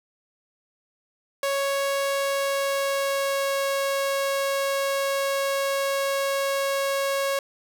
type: tone with pitch glide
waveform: sawtooth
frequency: 554 to 550.8 Hz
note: C#5 to C#5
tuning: -1 to -11 cents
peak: -19 dBFS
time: 1.43-7.39 s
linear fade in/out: 2 ms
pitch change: -10 cents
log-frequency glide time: 2.1-3.64 s
effects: none